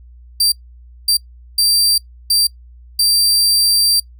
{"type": "tone bursts at uneven times", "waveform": "sawtooth", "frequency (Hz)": 4699, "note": "D8", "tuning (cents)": 0, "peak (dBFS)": -8, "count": 5, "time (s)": [[0.4, 0.52], [1.08, 1.17], [1.58, 1.98], [2.3, 2.47], [2.99, 4]], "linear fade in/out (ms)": 5, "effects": ["noise-tail reverb RT60 0.1 s tail -22 dB re dry", "added 60 Hz sine -38 dBFS peak until 4.19 s"]}